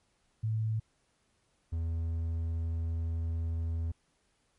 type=tone pair in turn; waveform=sine / triangle; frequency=110 / 82.35 Hz; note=A2 / E2; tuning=0 / -1 cents; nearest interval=perfect fourth; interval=501 cents; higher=first; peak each=-28 dBFS; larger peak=neither; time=0.43-0.8 / 1.72-3.92 s; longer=second; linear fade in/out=10 ms; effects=pink hiss -73 dBFS RMS until 4.58 s + MP3 48 kbps